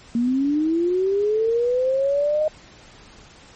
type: linear sweep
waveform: sine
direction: up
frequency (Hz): 230 to 622.3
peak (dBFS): -17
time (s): 0.15-2.48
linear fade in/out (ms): 2
effects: pink hiss -47 dBFS RMS until 3.55 s + MP3 32 kbps